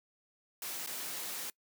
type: noise with dropouts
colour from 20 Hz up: white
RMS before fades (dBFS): -40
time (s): 0.62-1.5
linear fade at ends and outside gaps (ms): 2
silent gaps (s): 0.863-0.872
effects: noise-tail reverb RT60 0.1 s tail -24 dB re dry + high-pass 200 Hz 12 dB/octave